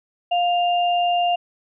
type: tone pair together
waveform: sine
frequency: 705 / 2797 Hz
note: F5 / F7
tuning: +16 / +2 cents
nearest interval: 2 octaves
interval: 2386 cents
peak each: -17 / -26 dBFS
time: 0.31-1.36 s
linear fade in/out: 10 ms
effects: none